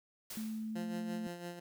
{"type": "noise with exponential decay", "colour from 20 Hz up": "white", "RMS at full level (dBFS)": -43, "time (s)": [0.3, 0.9], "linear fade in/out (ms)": 5, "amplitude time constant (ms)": 130}
{"type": "tone", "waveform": "sine", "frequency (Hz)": 219.1, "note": "A3", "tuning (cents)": -7, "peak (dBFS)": -37, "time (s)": [0.37, 1.27], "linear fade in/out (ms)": 2}
{"type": "tone with tremolo", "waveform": "15% pulse", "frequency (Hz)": 174.3, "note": "F3", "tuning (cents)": -3, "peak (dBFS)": -34, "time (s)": [0.75, 1.6], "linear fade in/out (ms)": 10, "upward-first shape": "sine", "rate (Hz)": 5.9, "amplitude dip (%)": 55}
{"effects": []}